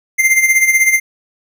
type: tone with tremolo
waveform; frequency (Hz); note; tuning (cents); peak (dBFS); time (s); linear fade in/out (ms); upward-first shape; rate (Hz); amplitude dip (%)
square; 2093; C7; 0; -7; 0.18-1; 20; sine; 16; 65
effects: none